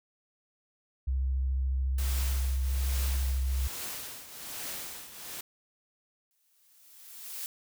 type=tone with vibrato; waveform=sine; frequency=65.7 Hz; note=C2; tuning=8 cents sharp; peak=-26 dBFS; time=1.07-3.68 s; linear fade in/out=10 ms; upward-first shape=sine; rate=14 Hz; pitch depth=24 cents each way
type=noise with tremolo; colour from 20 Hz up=white; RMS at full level=-37 dBFS; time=1.98-5.41 s; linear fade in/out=5 ms; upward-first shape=triangle; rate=1.2 Hz; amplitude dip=75%
type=noise with exponential growth; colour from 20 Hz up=blue; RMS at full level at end=-36 dBFS; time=6.31-7.46 s; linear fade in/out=0 ms; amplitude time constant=250 ms
effects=none